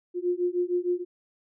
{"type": "beating tone pair", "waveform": "sine", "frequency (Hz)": [352.1, 358.6], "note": ["F4", "F4"], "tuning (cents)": [14, 46], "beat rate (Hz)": 6.5, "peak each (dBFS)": -27, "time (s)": [0.14, 1.05], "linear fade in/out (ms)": 50, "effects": []}